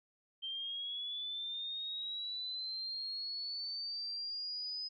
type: linear sweep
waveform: sine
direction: up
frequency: 3136 to 5040 Hz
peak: -38 dBFS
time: 0.42-4.89 s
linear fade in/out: 20 ms
effects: none